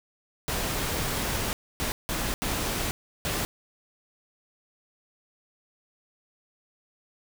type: noise bursts at uneven times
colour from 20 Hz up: pink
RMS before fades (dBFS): -29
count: 5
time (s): 0.48-1.53 / 1.8-1.92 / 2.09-2.34 / 2.42-2.91 / 3.25-3.45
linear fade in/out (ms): 0
effects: none